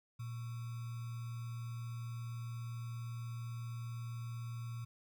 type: tone with sample-and-hold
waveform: sine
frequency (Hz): 117.2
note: A#2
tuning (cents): +10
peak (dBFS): -40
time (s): 0.19-4.85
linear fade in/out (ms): 10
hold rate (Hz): 1225
effects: none